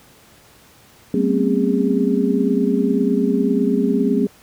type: tone cluster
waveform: sine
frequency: 191.3 / 221.2 / 251.2 / 269.3 / 407.7 Hz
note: G3 / A3 / B3 / C#4 / G#4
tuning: -42 / +9 / +30 / -50 / -32 cents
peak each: -21 dBFS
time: 1.14-4.27 s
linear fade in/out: 2 ms
effects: pink hiss -49 dBFS RMS until 4.42 s + high-pass 60 Hz 12 dB/octave